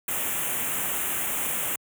white band-stop noise, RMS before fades -28 dBFS, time 0.08-1.76 s, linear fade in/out 5 ms, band 3200 to 6900 Hz, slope 48 dB/octave, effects high-pass 80 Hz 12 dB/octave

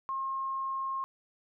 sine tone, 1072 Hz, C6, 42 cents sharp, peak -31 dBFS, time 0.09-1.04 s, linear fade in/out 0 ms, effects none

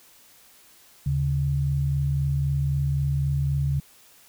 sine tone pair together, 75.86 / 139.7 Hz, D#2 / C#3, -43 / +14 cents, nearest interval major seventh, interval 1057 cents, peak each -27 / -22 dBFS, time 1.06-3.8 s, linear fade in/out 5 ms, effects white hiss -54 dBFS RMS until 4.28 s

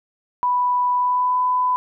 sine tone with pitch glide, 987.8 to 1001 Hz, B5 to B5, 0 to +23 cents, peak -16 dBFS, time 0.43-1.76 s, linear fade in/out 0 ms, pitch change +23 cents, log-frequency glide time 0.93-1.39 s, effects none

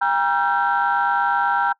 sine tone cluster, 801 / 949 / 1360 / 1555 Hz, G5 / A#5 / F6 / G6, +37 / +31 / -46 / -14 cents, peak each -21 / -20 / -22 / -23 dBFS, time 0.01-1.73 s, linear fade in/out 10 ms, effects noise-tail reverb RT60 0.1 s tail -26 dB re dry + tanh soft clip ceiling -9 dBFS

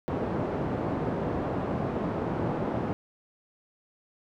pink band-pass noise, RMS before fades -30 dBFS, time 0.08-2.93 s, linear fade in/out 0 ms, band 120 to 780 Hz, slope 12 dB/octave, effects none

